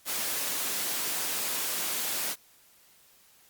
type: high-pass noise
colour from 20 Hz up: white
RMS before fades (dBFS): -31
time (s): 0.05-2.36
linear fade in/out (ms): 50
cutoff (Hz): 180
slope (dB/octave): 12
effects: white hiss -60 dBFS RMS until 3.49 s + Opus 48 kbps